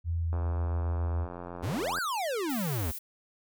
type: tone with pitch glide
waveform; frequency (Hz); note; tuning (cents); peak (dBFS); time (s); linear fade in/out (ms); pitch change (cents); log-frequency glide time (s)
sine; 83.9 to 80.44; E2 to E2; +31 to -42; -27; 0.04-1.28; 50; -73; 0.19-0.46
type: click train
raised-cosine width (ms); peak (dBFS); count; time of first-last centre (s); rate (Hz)
1; -26; 146; 0.33-1.985; 87.6
type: exponential two-way sweep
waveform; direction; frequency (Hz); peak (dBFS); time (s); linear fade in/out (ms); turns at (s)
square; up then down; 70.8 to 1633 to 71.6; -30; 1.62-2.92; 20; 1.98
type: noise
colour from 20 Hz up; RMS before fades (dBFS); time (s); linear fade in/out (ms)
violet; -39; 2.49-2.99; 10
effects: none